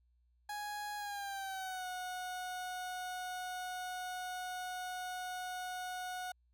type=tone with pitch glide; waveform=30% pulse; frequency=830.6 to 731.5 Hz; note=G#5 to F#5; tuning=0 to -20 cents; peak=-37 dBFS; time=0.49-6.32 s; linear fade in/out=5 ms; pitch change=-220 cents; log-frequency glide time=0.97-1.87 s; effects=added 60 Hz sine -69 dBFS peak until 6.53 s